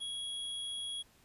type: tone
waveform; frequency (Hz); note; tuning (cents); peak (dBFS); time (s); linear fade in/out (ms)
square; 3322; G#7; 0; -38; 0-1.03; 20
effects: pink hiss -65 dBFS RMS until 1.24 s + resampled to 32000 Hz